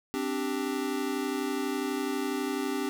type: chord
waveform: square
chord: C suspended second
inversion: none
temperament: equal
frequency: 261.6 / 293.7 / 392 Hz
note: C4 / D4 / G4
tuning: 0 / 0 / 0 cents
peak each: -34 dBFS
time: 0.14-2.89 s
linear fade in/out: 0 ms
effects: none